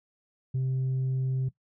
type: tone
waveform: sine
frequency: 130.81 Hz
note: C3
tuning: in tune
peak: -23 dBFS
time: 0.54-1.49 s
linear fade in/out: 10 ms
effects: noise-tail reverb RT60 0.1 s tail -17 dB re dry + tanh soft clip ceiling -24 dBFS